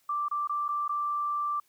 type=tone with dropouts; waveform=sine; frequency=1174.7 Hz; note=D6; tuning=in tune; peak=-27 dBFS; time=0.09-1.6 s; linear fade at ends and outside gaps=5 ms; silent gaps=0.284-0.312 / 0.474-0.494 / 0.682-0.688 / 0.88-0.892 s; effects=white hiss -68 dBFS RMS until 1.68 s